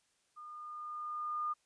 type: tone with level ramp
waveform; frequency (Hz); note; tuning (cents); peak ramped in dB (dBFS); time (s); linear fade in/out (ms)
sine; 1216; D#6; -40; -47 to -32; 0.36-1.54; 20
effects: white hiss -75 dBFS RMS until 1.65 s + resampled to 22050 Hz